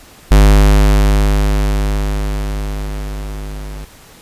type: tone with level ramp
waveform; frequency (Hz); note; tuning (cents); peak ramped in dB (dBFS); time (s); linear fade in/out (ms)
square; 50.7; G#1; -41; -4 to -26; 0.31-3.85; 5
effects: pink hiss -41 dBFS RMS until 4.21 s + resampled to 32000 Hz